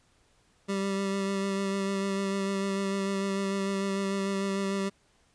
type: tone with vibrato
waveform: 25% pulse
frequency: 196 Hz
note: G3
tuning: in tune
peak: -24 dBFS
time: 0.68-4.9 s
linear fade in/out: 20 ms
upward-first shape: sine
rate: 6.7 Hz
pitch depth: 16 cents each way
effects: pink hiss -66 dBFS RMS until 5.34 s + resampled to 22050 Hz